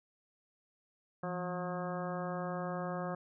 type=harmonic tone with a mistuned harmonic; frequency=180 Hz; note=F#3; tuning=47 cents flat; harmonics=1 / 2 / 3 / 4 / 5 / 6 / 7 / 8 / 9; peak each=-39 / -45 / -41 / -43 / -51 / -46 / -46 / -57 / -50 dBFS; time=1.23-3.15 s; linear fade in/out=5 ms; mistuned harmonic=1; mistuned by=-83 cents; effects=none